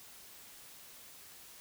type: silence
effects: white hiss -54 dBFS RMS until 1.6 s